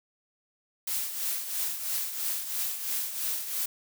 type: noise with tremolo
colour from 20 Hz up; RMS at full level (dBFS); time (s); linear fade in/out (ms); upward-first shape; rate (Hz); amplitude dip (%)
blue; -29; 0.87-3.66; 5; triangle; 3; 65
effects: none